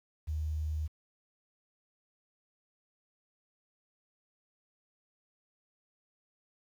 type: tone with quantisation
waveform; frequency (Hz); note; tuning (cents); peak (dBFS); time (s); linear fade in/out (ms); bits
sine; 77.2; D#2; -13; -31; 0.27-0.88; 20; 10
effects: none